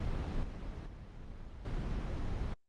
brown noise with level steps, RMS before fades -35 / -41 / -47 / -36 dBFS, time 0-2.54 s, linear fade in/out 5 ms, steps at 0.43 / 0.86 / 1.65 s, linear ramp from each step 2 ms, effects low-pass 5000 Hz 12 dB/octave + Opus 24 kbps

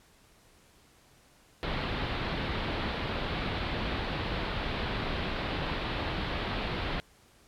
pink low-pass noise, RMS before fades -33 dBFS, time 1.63-7 s, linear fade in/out 0 ms, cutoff 4200 Hz, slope 48 dB/octave, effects pink hiss -61 dBFS RMS until 7.47 s + low-pass 12000 Hz 12 dB/octave

